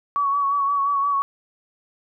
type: tone with vibrato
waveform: sine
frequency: 1126 Hz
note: C#6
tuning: 27 cents sharp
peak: -18 dBFS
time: 0.16-1.22 s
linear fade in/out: 0 ms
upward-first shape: sine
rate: 5.7 Hz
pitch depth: 34 cents each way
effects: none